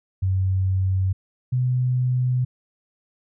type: tone pair in turn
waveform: sine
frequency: 94.5 / 126.14 Hz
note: F#2 / B2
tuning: +37 / +37 cents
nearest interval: perfect fourth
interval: 500 cents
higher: second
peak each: -18 dBFS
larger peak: neither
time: 0.22-1.13 / 1.52-2.45 s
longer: second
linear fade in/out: 10 ms
effects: none